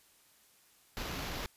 pink noise with sample-and-hold, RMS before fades -39 dBFS, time 0.97-1.46 s, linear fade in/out 0 ms, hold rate 8820 Hz, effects white hiss -65 dBFS RMS until 1.56 s + resampled to 32000 Hz

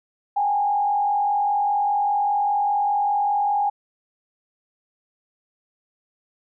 sine tone with frequency modulation, 817 Hz, G#5, 29 cents flat, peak -18 dBFS, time 0.36-3.7 s, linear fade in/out 10 ms, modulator 45 Hz, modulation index 0.62, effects none

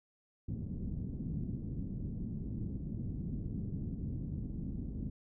white low-pass noise, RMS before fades -39 dBFS, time 0.48-5.1 s, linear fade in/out 5 ms, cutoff 230 Hz, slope 24 dB/octave, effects none

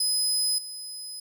25% pulse tone with level steps, 5040 Hz, D#8, 21 cents sharp, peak -18 / -31 dBFS, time 0-1.2 s, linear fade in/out 5 ms, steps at 0.58 s, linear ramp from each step 5 ms, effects none

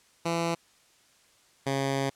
10% pulse tone pair in turn, 168 / 136.62 Hz, E3 / C#3, +33 / -25 cents, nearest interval major third, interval 358 cents, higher first, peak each -18 dBFS, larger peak neither, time 0.25-0.55 / 1.66-2.1 s, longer second, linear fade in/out 10 ms, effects white hiss -62 dBFS RMS until 2.15 s + low-pass 9000 Hz 12 dB/octave

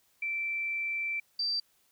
sine tone pair in turn, 2337 / 4674 Hz, D7 / D8, -9 / -9 cents, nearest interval octave, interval 1200 cents, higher second, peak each -30 / -28 dBFS, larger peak second, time 0.22-1.2 / 1.39-1.6 s, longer first, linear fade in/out 5 ms, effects white hiss -69 dBFS RMS until 1.91 s

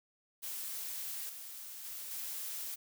blue noise with level steps, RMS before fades -41 / -47 / -44 / -41 dBFS, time 0.42-2.76 s, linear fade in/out 20 ms, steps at 1.29 / 1.84 / 2.11 s, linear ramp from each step 5 ms, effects none

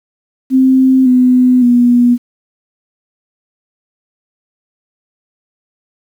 sine tone with pitch steps, 261.6 / 252 / 242.7 Hz, C4 / B3 / B3, 0 / +35 / -30 cents, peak -5 dBFS, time 0.5-2.18 s, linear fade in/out 50 ms, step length 560 ms, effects 7-bit

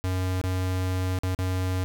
square tone with dropouts, 92.5 Hz, F#2, in tune, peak -25 dBFS, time 0.04-1.84 s, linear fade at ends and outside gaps 0 ms, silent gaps 0.414-0.439 / 1.188-1.234 / 1.348-1.389 s, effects none

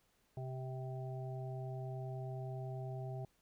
harmonic tone, 130 Hz, C3, 11 cents flat, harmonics 1 / 3 / 5 / 6, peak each -41 / -50 / -50 / -53 dBFS, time 0.37-3.25 s, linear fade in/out 2 ms, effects pink hiss -75 dBFS RMS until 3.41 s

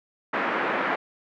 white band-pass noise, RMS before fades -26 dBFS, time 0.33-0.96 s, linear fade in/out 10 ms, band 210 to 1900 Hz, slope 24 dB/octave, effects none

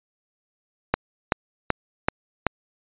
click train, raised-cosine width 0.5 ms, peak -3 dBFS, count 5, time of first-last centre 0.94-2.467 s, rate 2.62 Hz, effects resampled to 8000 Hz

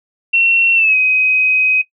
sine tone with pitch glide, 2719 to 2522 Hz, F7 to D#7, -47 to +23 cents, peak -9 dBFS, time 0.33-1.82 s, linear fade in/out 10 ms, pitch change -130 cents, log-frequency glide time 0.75-0.96 s, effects noise-tail reverb RT60 0.1 s tail -18 dB re dry

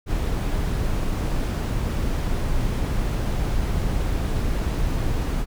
brown noise, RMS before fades -23 dBFS, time 0.06-5.46 s, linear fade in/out 50 ms, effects none

